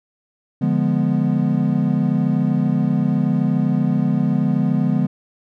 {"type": "chord", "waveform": "triangle", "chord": "D diminished seventh", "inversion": "none", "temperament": "equal", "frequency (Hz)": [146.83, 174.61, 207.7, 246.9], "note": ["D3", "F3", "Ab3", "Cb4"], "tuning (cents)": [0, 0, 0, 0], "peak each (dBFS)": -19, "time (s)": [0.61, 5.07], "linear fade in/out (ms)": 10, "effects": []}